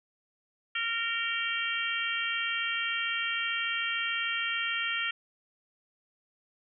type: harmonic tone with a mistuned harmonic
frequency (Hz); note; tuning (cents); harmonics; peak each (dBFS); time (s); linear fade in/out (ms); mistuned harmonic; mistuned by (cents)
461.8; A#4; -16; 3 / 4 / 5 / 6 / 7; -35 / -35 / -35 / -35 / -35; 0.75-5.11; 5; 7; -32
effects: none